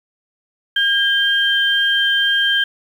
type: tone pair together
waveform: sine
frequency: 1614 / 3149 Hz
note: G#6 / G7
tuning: -50 / +7 cents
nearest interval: octave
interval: 1157 cents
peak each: -16 dBFS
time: 0.76-2.64 s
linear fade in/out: 5 ms
effects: 7-bit